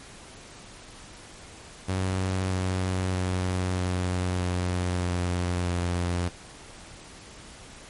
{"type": "tone with pitch steps", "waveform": "sawtooth", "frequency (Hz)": [93.9, 92.88, 91.86, 90.86, 89.87, 88.89, 87.92], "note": ["F#2", "F#2", "F#2", "F#2", "F#2", "F2", "F2"], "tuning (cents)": [26, 7, -12, -31, -50, 31, 12], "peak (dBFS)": -21, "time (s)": [1.88, 6.29], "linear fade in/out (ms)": 10, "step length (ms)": 630, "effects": ["pink hiss -46 dBFS RMS until 7.89 s", "MP3 48 kbps"]}